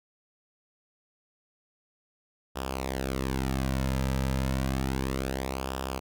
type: tone with flanger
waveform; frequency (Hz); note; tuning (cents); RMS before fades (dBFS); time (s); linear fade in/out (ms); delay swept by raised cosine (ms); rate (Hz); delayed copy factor
sawtooth; 66.1; C2; +18; -30; 2.55-6; 20; 0.47 to 2.77; 0.31; -0.7
effects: none